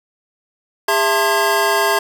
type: tone cluster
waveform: square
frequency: 405.4 / 665 / 895 / 1058 / 1632 Hz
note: G#4 / E5 / A5 / C6 / G#6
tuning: -42 / +15 / +29 / +19 / -31 cents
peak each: -21 dBFS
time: 0.88-1.99 s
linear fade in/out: 5 ms
effects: none